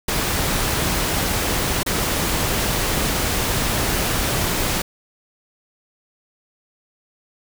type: noise with dropouts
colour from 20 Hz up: pink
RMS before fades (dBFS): -21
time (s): 0.08-4.82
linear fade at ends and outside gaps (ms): 5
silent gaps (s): 1.832-1.862
effects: none